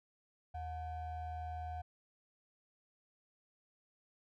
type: ring-modulated tone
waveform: triangle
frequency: 401.8 Hz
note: G4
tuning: 43 cents sharp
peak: -35 dBFS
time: 0.54-1.82 s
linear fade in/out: 10 ms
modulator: 322 Hz
effects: none